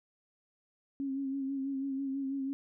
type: tone with vibrato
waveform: sine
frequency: 271.9 Hz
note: C#4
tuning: 33 cents flat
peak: -32 dBFS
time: 1-2.53 s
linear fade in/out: 0 ms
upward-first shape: sine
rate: 6.1 Hz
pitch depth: 36 cents each way
effects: none